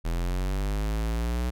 square linear sweep, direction up, 41 to 61.7 Hz, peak -26 dBFS, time 0.04-1.51 s, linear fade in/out 20 ms, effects none

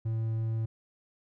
triangle tone, 112.1 Hz, A2, 33 cents sharp, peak -26 dBFS, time 0.05-0.66 s, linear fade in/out 10 ms, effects none

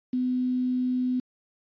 sine tone with quantisation, 252.2 Hz, B3, 36 cents sharp, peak -23 dBFS, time 0.13-1.2 s, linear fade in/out 5 ms, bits 8, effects resampled to 11025 Hz

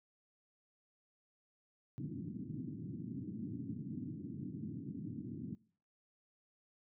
white band-pass noise, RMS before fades -44 dBFS, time 1.98-5.55 s, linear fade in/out 0 ms, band 100 to 300 Hz, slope 48 dB/octave, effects noise-tail reverb RT60 0.5 s tail -23 dB re dry

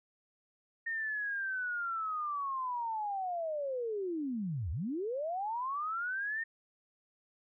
sine linear two-way sweep, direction down then up, 1843 to 69.3 to 1843 Hz, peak -33 dBFS, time 0.86-6.44 s, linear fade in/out 10 ms, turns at 4.71 s, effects none

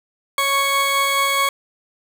20% pulse tone pair together, 552 / 1108.7 Hz, C#5 / C#6, -7 / 0 cents, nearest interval octave, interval 1207 cents, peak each -20 / -12 dBFS, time 0.38-1.49 s, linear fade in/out 2 ms, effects none

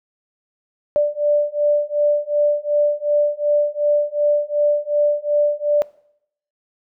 sine beating tone pair, 587.3 / 590 Hz, D5 / D5, 0 / +8 cents, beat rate 2.7 Hz, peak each -18 / -18 dBFS, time 0.96-5.82 s, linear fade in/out 0 ms, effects noise-tail reverb RT60 0.7 s tail -21 dB re dry

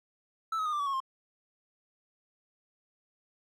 triangle tone with pitch steps, 1318.5 / 1271.4 / 1225.9 / 1182.1 / 1139.9 / 1099.2 / 1059.9 Hz, E6 / D#6 / D#6 / D6 / C#6 / C#6 / C6, 0 / +37 / -26 / +11 / +48 / -15 / +22 cents, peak -27 dBFS, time 0.52-1.003 s, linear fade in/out 5 ms, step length 69 ms, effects none

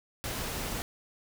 pink noise, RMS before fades -35 dBFS, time 0.24-0.82 s, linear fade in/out 0 ms, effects none

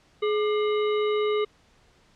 harmonic tone with a mistuned harmonic, 422.4 Hz, G#4, 29 cents sharp, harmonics 1 / 3 / 5 / 7 / 9, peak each -22 / -32 / -36 / -39 / -41 dBFS, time 0.22-1.45 s, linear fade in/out 10 ms, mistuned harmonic 3, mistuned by -97 cents, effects pink hiss -60 dBFS RMS until 2.15 s + low-pass 6000 Hz 12 dB/octave

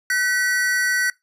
square tone pair together, 1512.2 / 1938 Hz, F#6 / B6, +37 / -33 cents, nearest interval major third, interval 430 cents, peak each -22 dBFS, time 0.1-1.1 s, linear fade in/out 2 ms, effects noise-tail reverb RT60 0.2 s tail -22 dB re dry + resampled to 32000 Hz

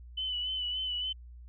sine tone with vibrato, 3000 Hz, F#7, 23 cents sharp, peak -31 dBFS, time 0.17-1.13 s, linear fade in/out 10 ms, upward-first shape sine, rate 3.5 Hz, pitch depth 36 cents each way, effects added 60 Hz sine -46 dBFS peak until 1.48 s

